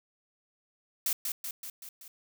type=noise with echo; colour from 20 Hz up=blue; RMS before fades=-29 dBFS; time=1.06-1.13 s; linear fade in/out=2 ms; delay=190 ms; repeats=5; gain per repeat=-4 dB; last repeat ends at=2.08 s; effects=none